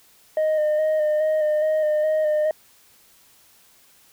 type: tone with vibrato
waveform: sine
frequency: 615 Hz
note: D#5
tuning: 20 cents flat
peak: -15 dBFS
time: 0.37-2.51 s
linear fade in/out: 2 ms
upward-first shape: square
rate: 2.4 Hz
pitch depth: 21 cents each way
effects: tanh soft clip ceiling -17 dBFS + white hiss -55 dBFS RMS until 4.12 s